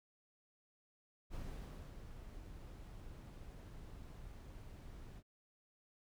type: noise with ADSR envelope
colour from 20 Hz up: brown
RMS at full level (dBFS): -45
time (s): 1.3-5.23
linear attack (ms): 38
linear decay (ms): 590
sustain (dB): -7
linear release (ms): 56
effects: none